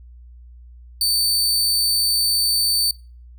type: tone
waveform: sawtooth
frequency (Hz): 4557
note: C#8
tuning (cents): +47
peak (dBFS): -14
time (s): 1.01-2.91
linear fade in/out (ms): 2
effects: noise-tail reverb RT60 0.4 s tail -24 dB re dry + added 60 Hz sine -40 dBFS peak until 3.38 s